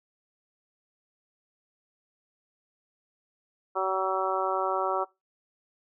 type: harmonic tone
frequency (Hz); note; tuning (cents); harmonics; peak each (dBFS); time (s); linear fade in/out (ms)
189.5; F#3; +42; 2 / 3 / 4 / 5 / 6 / 7; -32 / -32 / -32 / -32 / -32 / -32; 3.75-5.05; 20
effects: noise-tail reverb RT60 0.2 s tail -20 dB re dry